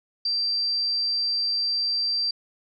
sine tone, 4699 Hz, D8, in tune, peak -22 dBFS, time 0.25-2.31 s, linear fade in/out 5 ms, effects none

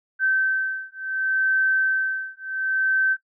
sine beating tone pair, 1545 / 1545.69 Hz, G6 / G6, -26 / -25 cents, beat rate 0.69 Hz, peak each -23 dBFS, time 0.19-3.17 s, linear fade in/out 50 ms, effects noise-tail reverb RT60 0.1 s tail -18 dB re dry

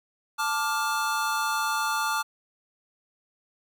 square chord, D minor, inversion second, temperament just, 881 / 1174.7 / 1409.6 Hz, A5 / D6 / F6, +2 / 0 / +16 cents, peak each -30 dBFS, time 0.38-2.23 s, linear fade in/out 20 ms, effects none

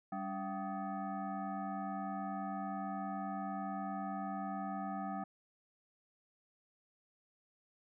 sine tone with frequency modulation, 286.8 Hz, D4, 41 cents flat, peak -37 dBFS, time 0.12-5.24 s, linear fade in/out 5 ms, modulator 483 Hz, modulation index 1.8, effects none

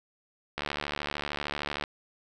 click train, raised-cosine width 0.3 ms, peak -15 dBFS, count 93, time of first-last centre 0.58-1.839 s, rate 73.1 Hz, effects none

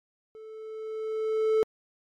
triangle tone with level ramp, 438 Hz, A4, 8 cents flat, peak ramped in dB -41 to -17 dBFS, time 0.35-1.63 s, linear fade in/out 0 ms, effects MP3 64 kbps

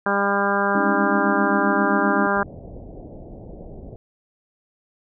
harmonic tone, 200.1 Hz, G3, 36 cents sharp, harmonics 1 / 2 / 3 / 4 / 5 / 6 / 7 / 8, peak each -26 / -26 / -26 / -26 / -26 / -26 / -26 / -26 dBFS, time 0.06-2.43 s, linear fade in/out 2 ms
sine chord, Ab suspended fourth, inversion none, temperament just, 207.7 / 276.9 / 311.5 Hz, Ab3 / Db4 / Eb4, 0 / -2 / +2 cents, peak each -26 dBFS, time 0.75-2.27 s, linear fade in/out 2 ms
pink low-pass noise, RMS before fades -38 dBFS, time 2.36-3.96 s, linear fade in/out 0 ms, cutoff 700 Hz, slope 48 dB/octave
effects none

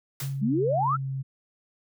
white noise with exponential decay, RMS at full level -32 dBFS, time 0.2-0.41 s, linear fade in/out 2 ms, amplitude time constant 45 ms
sine tone with pitch glide, 137 to 134.34 Hz, C#3 to C3, -20 to +46 cents, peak -28 dBFS, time 0.21-1.23 s, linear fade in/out 20 ms, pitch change -34 cents, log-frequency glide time 0.8-1.09 s
sine exponential sweep, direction up, 190 to 1412 Hz, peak -22 dBFS, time 0.41-0.97 s, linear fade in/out 20 ms
effects none

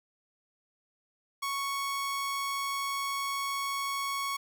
sawtooth tone, 1108.7 Hz, C#6, in tune, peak -27 dBFS, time 1.42-4.37 s, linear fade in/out 10 ms, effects none

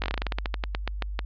slowing click train, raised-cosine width 0.3 ms, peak -12 dBFS, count 18, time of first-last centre 0.02-1.191 s, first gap 18 ms, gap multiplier 1.15, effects added 50 Hz sine -30 dBFS peak until 1.25 s + resampled to 11025 Hz

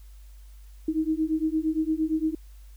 sine beating tone pair, 311.1 / 319.8 Hz, D#4 / D#4, 0 / +48 cents, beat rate 8.7 Hz, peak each -26 dBFS, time 0.88-2.35 s, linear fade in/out 5 ms, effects added 50 Hz sine -44 dBFS peak until 2.76 s + white hiss -62 dBFS RMS until 2.76 s

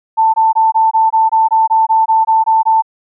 sine tone bursts, 888 Hz, A5, 16 cents sharp, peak -7 dBFS, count 14, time 0.17-2.823 s, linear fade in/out 20 ms, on 170 ms, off 21 ms, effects none

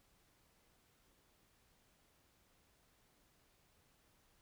silence, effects pink hiss -73 dBFS RMS until 4.41 s

